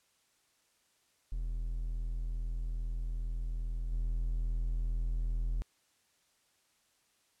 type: tone with level steps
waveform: triangle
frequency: 41.2 Hz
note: E1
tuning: in tune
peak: -31 / -28 dBFS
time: 1.32-5.62 s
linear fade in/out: 0 ms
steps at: 3.91 s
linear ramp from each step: 20 ms
effects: white hiss -72 dBFS RMS until 7.4 s + low-pass 10000 Hz 12 dB/octave